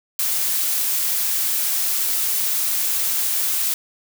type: noise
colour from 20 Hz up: blue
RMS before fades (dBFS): -21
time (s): 0.19-3.74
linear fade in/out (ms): 2
effects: none